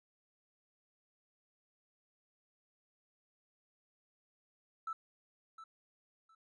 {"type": "tone with echo", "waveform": "triangle", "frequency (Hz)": 1318.5, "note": "E6", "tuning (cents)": 0, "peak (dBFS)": -33, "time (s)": [4.87, 4.93], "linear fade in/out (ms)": 5, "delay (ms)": 710, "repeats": 2, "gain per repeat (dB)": -14, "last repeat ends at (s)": 6.35, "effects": ["tanh soft clip ceiling -35 dBFS", "resampled to 22050 Hz"]}